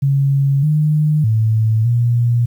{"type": "tone with pitch steps", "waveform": "sine", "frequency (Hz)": [138.4, 152.1, 110.4, 119.2], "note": ["C#3", "D#3", "A2", "A#2"], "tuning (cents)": [-2, -39, 6, 39], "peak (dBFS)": -11, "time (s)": [0.02, 2.46], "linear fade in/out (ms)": 10, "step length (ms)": 610, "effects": ["8-bit"]}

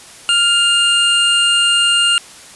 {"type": "tone pair together", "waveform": "square", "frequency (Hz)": [1400, 2813], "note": ["F6", "F7"], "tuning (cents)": [4, 12], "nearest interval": "octave", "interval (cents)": 1208, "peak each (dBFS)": [-18, -12], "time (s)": [0.29, 2.18], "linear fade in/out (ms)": 0, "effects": ["white hiss -38 dBFS RMS until 2.55 s", "resampled to 24000 Hz"]}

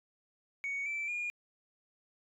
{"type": "tone with pitch steps", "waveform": "sine", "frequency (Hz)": [2233, 2328, 2427], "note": ["C#7", "D7", "D#7"], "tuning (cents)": [12, -16, -44], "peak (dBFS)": -32, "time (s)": [0.64, 1.3], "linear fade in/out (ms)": 0, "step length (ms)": 220, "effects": ["tanh soft clip ceiling -31 dBFS"]}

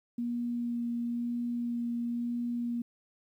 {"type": "tone with vibrato", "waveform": "sine", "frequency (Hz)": 238, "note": "A#3", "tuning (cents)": 36, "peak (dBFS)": -30, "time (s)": [0.18, 2.82], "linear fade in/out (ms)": 5, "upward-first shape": "sine", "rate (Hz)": 1, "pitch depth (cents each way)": 10, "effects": ["11-bit"]}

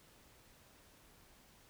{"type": "silence", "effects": ["pink hiss -64 dBFS RMS until 1.69 s"]}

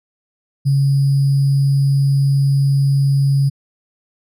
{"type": "tone with sample-and-hold", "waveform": "sine", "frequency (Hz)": 138.59, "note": "C#3", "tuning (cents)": 0, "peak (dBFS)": -11, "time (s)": [0.65, 3.5], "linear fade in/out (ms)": 20, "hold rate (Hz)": 4900, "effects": ["resampled to 32000 Hz"]}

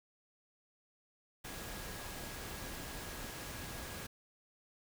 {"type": "tone in noise", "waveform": "sine", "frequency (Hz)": 1654, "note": "G#6", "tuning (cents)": -8, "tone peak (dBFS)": -56, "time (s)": [1.44, 4.07], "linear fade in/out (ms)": 10, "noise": "pink", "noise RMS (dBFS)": -45, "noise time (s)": [1.44, 4.07], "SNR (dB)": -14, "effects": []}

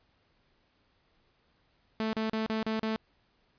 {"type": "tone bursts", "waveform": "sawtooth", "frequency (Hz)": 220, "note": "A3", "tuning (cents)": 0, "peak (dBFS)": -25, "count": 6, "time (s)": [2, 2.96], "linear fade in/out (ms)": 0, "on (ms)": 130, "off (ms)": 36, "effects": ["pink hiss -70 dBFS RMS until 3.58 s", "resampled to 11025 Hz"]}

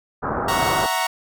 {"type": "low-pass noise", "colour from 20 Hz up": "white", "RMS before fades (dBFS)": -24, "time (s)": [0.22, 0.87], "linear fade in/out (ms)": 20, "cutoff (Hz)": 1400, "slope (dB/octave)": 48}
{"type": "chord", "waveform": "sawtooth", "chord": "F# dominant seventh", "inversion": "third", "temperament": "equal", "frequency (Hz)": [659.3, 740, 932.3, 1108.7], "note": ["E5", "F#5", "A#5", "C#6"], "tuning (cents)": [0, 0, 0, 0], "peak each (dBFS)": [-25, -22, -19, -24], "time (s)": [0.48, 1.07], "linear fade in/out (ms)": 5}
{"effects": []}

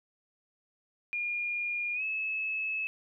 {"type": "tone with pitch glide", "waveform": "sine", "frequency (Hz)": [2421, 2595], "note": ["D#7", "E7"], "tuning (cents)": [-48, -28], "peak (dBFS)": -30, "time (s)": [1.13, 2.87], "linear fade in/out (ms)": 0, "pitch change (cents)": 120, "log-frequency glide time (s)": [1.94, 2.03], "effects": []}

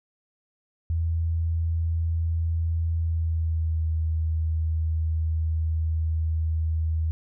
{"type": "tone with pitch glide", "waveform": "sine", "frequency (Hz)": [82.41, 79.93], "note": ["E2", "D#2"], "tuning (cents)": [0, 47], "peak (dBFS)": -22, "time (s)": [0.9, 7.11], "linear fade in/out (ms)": 0, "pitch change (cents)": -53, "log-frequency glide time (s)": [2.97, 3.86], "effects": []}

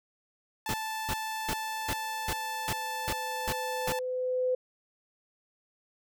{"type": "tone", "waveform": "sawtooth", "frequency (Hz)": 878, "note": "A5", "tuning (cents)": -4, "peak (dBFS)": -29, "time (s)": [0.66, 3.99], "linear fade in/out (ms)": 2}
{"type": "noise bursts", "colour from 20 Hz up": "pink", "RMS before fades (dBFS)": -32, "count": 9, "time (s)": [0.69, 3.922], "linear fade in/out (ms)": 0, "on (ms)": 48, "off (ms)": 350}
{"type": "tone with exponential growth", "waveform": "sine", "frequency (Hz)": 507, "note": "B4", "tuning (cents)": 45, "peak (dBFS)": -24, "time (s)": [1.42, 4.55], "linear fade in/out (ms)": 5, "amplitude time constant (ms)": 680}
{"effects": []}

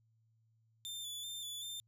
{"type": "tone with vibrato", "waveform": "sawtooth", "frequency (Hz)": 3520, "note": "A7", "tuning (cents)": 0, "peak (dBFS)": -39, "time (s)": [0.85, 1.8], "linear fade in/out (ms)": 0, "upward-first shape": "square", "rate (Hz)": 2.6, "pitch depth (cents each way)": 32, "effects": ["added 112 Hz sine -70 dBFS peak until 1.87 s"]}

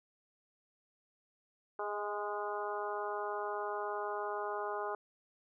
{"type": "harmonic tone with a mistuned harmonic", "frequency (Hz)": 206.6, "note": "G#3", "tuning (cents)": -9, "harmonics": [2, 3, 4, 5, 6, 7], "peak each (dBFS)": [-40, -43, -41, -43, -43, -47], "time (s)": [1.79, 4.95], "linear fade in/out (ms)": 2, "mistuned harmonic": 3, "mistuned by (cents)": 22, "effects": []}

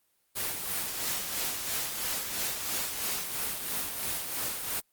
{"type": "noise with tremolo", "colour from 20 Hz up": "white", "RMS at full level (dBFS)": -31, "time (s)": [0.35, 4.81], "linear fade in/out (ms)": 20, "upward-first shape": "sine", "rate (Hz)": 3, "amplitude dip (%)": 45, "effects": ["white hiss -72 dBFS RMS until 4.92 s", "Opus 24 kbps"]}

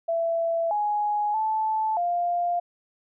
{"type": "tone with pitch steps", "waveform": "sine", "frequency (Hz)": [667, 834, 873, 699], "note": ["E5", "G#5", "A5", "F5"], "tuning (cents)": [20, 7, -14, 1], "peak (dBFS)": -22, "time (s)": [0.08, 2.6], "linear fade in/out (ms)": 10, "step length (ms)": 630, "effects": []}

